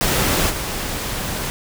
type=noise with level steps; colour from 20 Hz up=pink; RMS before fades=-18 / -25 dBFS; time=0.01-1.5 s; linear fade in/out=0 ms; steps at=0.49 s; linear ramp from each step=20 ms; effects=none